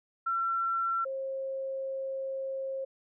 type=tone pair in turn; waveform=sine; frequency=1354 / 535.6 Hz; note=E6 / C5; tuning=+46 / +40 cents; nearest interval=octave + major third; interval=1606 cents; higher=first; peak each=-27 / -32 dBFS; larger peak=first; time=0.26-1.05 / 1.05-2.85 s; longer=second; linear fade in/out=10 ms; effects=none